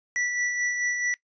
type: tone with tremolo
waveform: square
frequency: 1959 Hz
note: B6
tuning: 15 cents flat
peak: -24 dBFS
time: 0.16-1.14 s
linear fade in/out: 0 ms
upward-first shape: sine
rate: 4.6 Hz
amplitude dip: 40%
effects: noise-tail reverb RT60 0.1 s tail -19 dB re dry + resampled to 16000 Hz